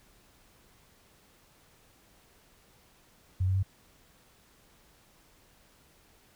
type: tone with pitch steps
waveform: sine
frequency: 92.5 / 94.33 / 96.21 Hz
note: F#2 / F#2 / G2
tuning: 0 / +34 / -32 cents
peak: -24 dBFS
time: 3.4-3.631 s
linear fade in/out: 10 ms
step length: 77 ms
effects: pink hiss -62 dBFS RMS until 6.35 s